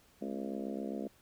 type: harmonic tone with a mistuned harmonic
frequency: 67.6 Hz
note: C#2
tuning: 43 cents flat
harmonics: 3 / 4 / 5 / 6 / 7 / 8 / 9 / 10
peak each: -40 / -42 / -44 / -46 / -47 / -48 / -49 / -50 dBFS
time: 0.21-1.08 s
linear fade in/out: 10 ms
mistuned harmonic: 3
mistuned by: +74 cents
effects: pink hiss -65 dBFS RMS until 1.21 s